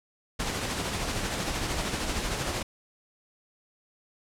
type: noise with tremolo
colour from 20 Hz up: pink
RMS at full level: -29 dBFS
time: 0.39-2.63 s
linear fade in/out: 10 ms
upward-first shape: sine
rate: 13 Hz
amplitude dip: 35%
effects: low-pass 9000 Hz 12 dB/octave